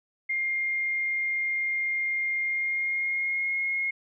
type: tone with pitch glide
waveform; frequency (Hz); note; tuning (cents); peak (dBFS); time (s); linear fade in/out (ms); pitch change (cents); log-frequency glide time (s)
sine; 2118 to 2154; C7 to C7; +21 to +50; -25; 0.29-3.91; 10; +29; 2.44-3.57
effects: none